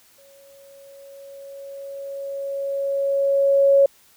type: tone with exponential growth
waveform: sine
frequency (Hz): 554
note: C#5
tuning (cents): -1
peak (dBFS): -10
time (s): 0.18-3.86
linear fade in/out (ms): 5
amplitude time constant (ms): 800
effects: white hiss -55 dBFS RMS until 4.16 s